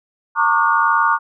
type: tone cluster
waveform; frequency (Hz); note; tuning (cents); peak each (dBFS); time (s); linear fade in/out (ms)
sine; 914 / 1114 / 1195 / 1441; A#5 / C#6 / D6 / F#6; -34 / +8 / +30 / -46; -18; 0.35-1.19; 50
effects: none